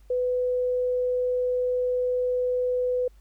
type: tone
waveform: sine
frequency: 498.9 Hz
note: B4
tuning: 17 cents sharp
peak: -22 dBFS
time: 0.1-3.08 s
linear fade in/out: 5 ms
effects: added 50 Hz sine -50 dBFS peak until 3.2 s + pink hiss -66 dBFS RMS until 3.2 s